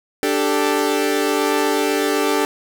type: chord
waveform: sawtooth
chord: D suspended fourth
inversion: none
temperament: equal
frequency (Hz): 293.7 / 392 / 440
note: D4 / G4 / A4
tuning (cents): 0 / 0 / 0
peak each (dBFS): -17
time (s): 0.23-2.45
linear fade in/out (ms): 0
effects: none